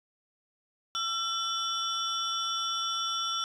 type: tone cluster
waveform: sine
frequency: 1346 / 3026 / 3476 / 5600 Hz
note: E6 / F#7 / A7 / F8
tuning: +36 / +38 / -22 / +4 cents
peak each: -32 / -36 / -32 / -36 dBFS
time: 0.95-3.44 s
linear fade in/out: 0 ms
effects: tanh soft clip ceiling -22 dBFS